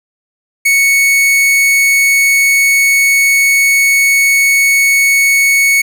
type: tone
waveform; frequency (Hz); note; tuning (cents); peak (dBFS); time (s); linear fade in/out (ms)
45% pulse; 2217; C#7; 0; -7; 0.65-5.82; 10
effects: none